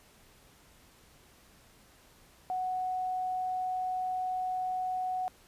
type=tone; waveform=sine; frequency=740 Hz; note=F#5; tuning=in tune; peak=-30 dBFS; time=2.5-5.28 s; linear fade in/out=0 ms; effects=pink hiss -60 dBFS RMS until 5.47 s + resampled to 32000 Hz